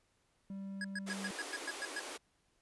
triangle tone, 195.3 Hz, G3, 6 cents flat, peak -39 dBFS, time 0.5-1.31 s, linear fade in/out 2 ms
square tone bursts, 1661.2 Hz, G#6, in tune, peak -38 dBFS, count 9, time 0.81-1.996 s, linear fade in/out 2 ms, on 34 ms, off 110 ms
pink high-pass noise, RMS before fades -45 dBFS, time 1.06-2.18 s, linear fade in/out 20 ms, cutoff 290 Hz, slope 48 dB/octave
effects pink hiss -75 dBFS RMS until 2.61 s + resampled to 24000 Hz

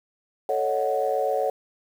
sine chord, D# half-diminished seventh, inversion second, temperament equal, 440 / 554.4 / 622.3 / 740 Hz, A4 / C#5 / D#5 / F#5, 0 / 0 / 0 / 0 cents, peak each -27 / -25 / -30 / -26 dBFS, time 0.49-1.5 s, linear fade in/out 2 ms, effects tanh soft clip ceiling -11 dBFS + 8-bit

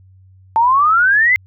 sine exponential sweep, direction up, 880 to 2097 Hz, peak -9 dBFS, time 0.56-1.36 s, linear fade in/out 0 ms, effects added 94 Hz sine -43 dBFS peak until 1.46 s

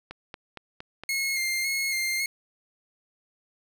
click train, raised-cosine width 0.3 ms, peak -22 dBFS, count 5, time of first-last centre 0.11-1.036 s, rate 4.32 Hz
sawtooth tone with vibrato, 2138 Hz, C7, 37 cents sharp, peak -22 dBFS, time 1.09-2.26 s, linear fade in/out 2 ms, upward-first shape square, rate 1.8 Hz, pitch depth 26 cents each way
effects none

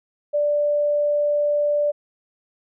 sine tone, 587.3 Hz, D5, in tune, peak -17 dBFS, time 0.33-1.92 s, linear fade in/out 20 ms, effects none

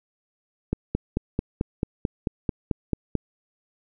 click train, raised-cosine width 3 ms, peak -10 dBFS, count 12, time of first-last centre 0.73-3.153 s, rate 4.54 Hz, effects none

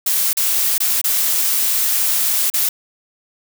blue noise with dropouts, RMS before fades -17 dBFS, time 0.06-2.69 s, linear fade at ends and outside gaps 5 ms, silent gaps 0.331-0.369 / 0.781-0.802 / 1.015-1.041 / 2.501-2.538 s, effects none

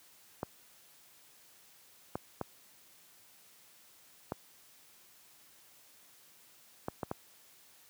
clicks, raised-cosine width 1 ms, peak -20 dBFS, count 7, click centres 0.431 / 2.155 / 2.413 / 4.321 / 6.884 / 7.032 / 7.114 s, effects white hiss -61 dBFS RMS until 7.89 s + high-pass 80 Hz 12 dB/octave

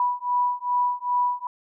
sine beating tone pair, 981 / 983.5 Hz, B5 / B5, -12 / -7 cents, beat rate 2.5 Hz, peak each -24 dBFS, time 0-1.47 s, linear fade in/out 2 ms, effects none

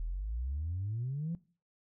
sine exponential sweep, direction up, 38.89 to 174.61 Hz, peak -32 dBFS, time 0-1.35 s, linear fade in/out 0 ms, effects noise-tail reverb RT60 0.4 s tail -20 dB re dry + tanh soft clip ceiling -29 dBFS

